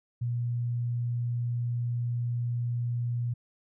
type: tone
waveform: sine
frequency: 120 Hz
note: B2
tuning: 49 cents flat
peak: -27 dBFS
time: 0.21-3.34 s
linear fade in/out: 10 ms
effects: none